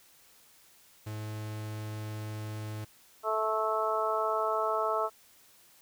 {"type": "tone", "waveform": "45% pulse", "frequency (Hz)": 107.1, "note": "A2", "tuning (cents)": -46, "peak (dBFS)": -36, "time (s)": [1.06, 2.85], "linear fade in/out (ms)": 10}
{"type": "harmonic tone", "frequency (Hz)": 218.4, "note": "A3", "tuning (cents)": -13, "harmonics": [2, 3, 4, 5, 6], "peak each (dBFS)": [-34, -32, -36, -34, -32], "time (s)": [3.23, 5.1], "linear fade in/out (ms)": 50}
{"effects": ["white hiss -60 dBFS RMS until 5.81 s"]}